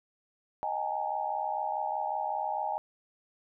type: tone cluster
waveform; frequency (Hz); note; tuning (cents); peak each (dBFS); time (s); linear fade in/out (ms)
sine; 622 / 765 / 830 / 916; D#5 / G5 / G#5 / A#5; -1 / -42 / -1 / -31; -38 / -37 / -32 / -37; 0.63-2.78; 0
effects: none